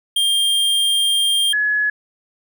square / sine tone pair in turn, 3200 / 1695.1 Hz, G7 / G#6, +35 / +35 cents, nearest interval major seventh, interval 1100 cents, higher first, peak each -15 dBFS, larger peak neither, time 0.16-1.53 / 1.53-1.9 s, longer first, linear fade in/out 5 ms, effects none

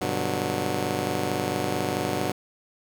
10% pulse chord, G major seventh, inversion none, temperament just, 98 / 122.5 / 147 / 183.75 Hz, G2 / B2 / D3 / F#3, 0 / -14 / +2 / -12 cents, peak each -24 dBFS, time 0.01-2.32 s, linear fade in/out 5 ms, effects none

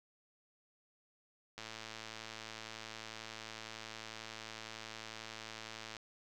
click train, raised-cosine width 0.2 ms, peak -28 dBFS, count 488, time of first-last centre 1.58-5.967 s, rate 111 Hz, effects none

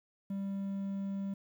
triangle tone, 196.6 Hz, G3, 5 cents sharp, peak -32 dBFS, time 0.3-1.34 s, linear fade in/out 5 ms, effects 11-bit

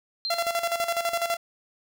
sine tone with exponential decay, 4162 Hz, C8, 10 cents flat, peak -25 dBFS, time 0.25-0.76 s, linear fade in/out 0 ms, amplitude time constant 110 ms
sawtooth tone with tremolo, 681 Hz, F5, 44 cents flat, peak -19 dBFS, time 0.3-1.37 s, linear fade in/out 5 ms, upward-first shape square, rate 12 Hz, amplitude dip 65%
effects none

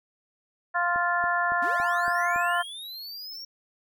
harmonic tone, 349.2 Hz, F4, in tune, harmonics 2 / 3 / 4 / 5, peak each -28 / -28 / -28 / -28 dBFS, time 0.74-2.63 s, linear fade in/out 20 ms
click train, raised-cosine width 2 ms, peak -28 dBFS, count 6, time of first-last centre 0.96-2.361 s, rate 3.57 Hz
square linear sweep, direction up, 233.1 to 5588 Hz, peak -37 dBFS, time 1.62-3.45 s, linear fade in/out 5 ms
effects none

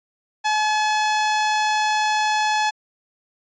sawtooth tone, 854 Hz, G#5, 48 cents sharp, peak -14 dBFS, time 0.44-2.71 s, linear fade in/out 20 ms, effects resampled to 16000 Hz

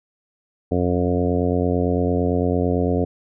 harmonic tone with a mistuned harmonic, 88.9 Hz, F2, 31 cents sharp, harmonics 1 / 2 / 3 / 4 / 5 / 6 / 7 / 8, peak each -23 / -25 / -23 / -28 / -24 / -28 / -30 / -31 dBFS, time 0.71-3.05 s, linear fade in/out 10 ms, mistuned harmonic 1, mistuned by -21 cents, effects none

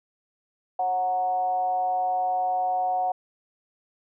sine tone with frequency modulation, 735 Hz, F#5, 12 cents flat, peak -22 dBFS, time 0.79-3.12 s, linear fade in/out 5 ms, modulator 190 Hz, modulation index 0.45, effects none

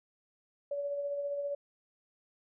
sine tone with tremolo, 570 Hz, C#5, 48 cents sharp, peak -31 dBFS, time 0.71-1.55 s, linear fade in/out 5 ms, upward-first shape sine, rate 15 Hz, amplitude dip 35%, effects none

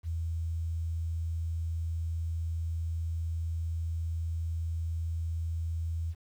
sine tone with quantisation, 82.41 Hz, E2, in tune, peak -30 dBFS, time 0.03-6.15 s, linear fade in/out 50 ms, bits 10, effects none

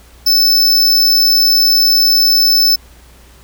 square tone, 5270 Hz, E8, 1 cent flat, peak -8 dBFS, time 0.26-2.76 s, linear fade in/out 10 ms, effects added 60 Hz sine -41 dBFS peak until 3.43 s + pink hiss -45 dBFS RMS until 3.43 s

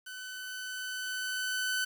sawtooth tone with level ramp, 1509 Hz, F#6, 34 cents sharp, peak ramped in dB -38 to -25 dBFS, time 0.06-1.85 s, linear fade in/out 10 ms, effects 9-bit

